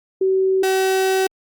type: tone pair in turn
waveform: sine / 35% pulse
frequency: 380.4 / 380.4 Hz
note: F#4 / F#4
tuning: +48 / +48 cents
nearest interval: unison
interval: 0 cents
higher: neither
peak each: -14 dBFS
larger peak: neither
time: 0.21-0.63 / 0.63-1.27 s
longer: second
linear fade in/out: 5 ms
effects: Opus 48 kbps